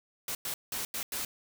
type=noise bursts at uneven times; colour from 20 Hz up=white; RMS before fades=-35 dBFS; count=5; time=0.28-0.35 / 0.45-0.54 / 0.72-0.85 / 0.94-1.03 / 1.12-1.25 s; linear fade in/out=2 ms; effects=none